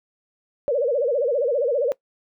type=tone with vibrato; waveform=sine; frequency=523.3 Hz; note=C5; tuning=in tune; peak=-18 dBFS; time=0.68-1.92 s; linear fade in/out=0 ms; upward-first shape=sine; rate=15 Hz; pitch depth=220 cents each way; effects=noise-tail reverb RT60 0.1 s tail -21 dB re dry